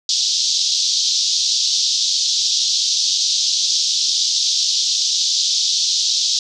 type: band-pass noise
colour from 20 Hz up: white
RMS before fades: -18 dBFS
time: 0.09-6.39 s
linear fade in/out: 2 ms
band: 3500 to 6100 Hz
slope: 48 dB/octave
effects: none